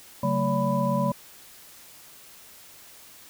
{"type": "tone cluster", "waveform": "sine", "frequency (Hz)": [140.1, 188.2, 224.2, 570, 993], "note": ["C#3", "F#3", "A3", "C#5", "B5"], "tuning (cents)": [19, 30, 33, 48, 9], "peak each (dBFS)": -28, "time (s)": [0.23, 1.12], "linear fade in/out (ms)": 5, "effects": ["white hiss -49 dBFS RMS until 3.29 s"]}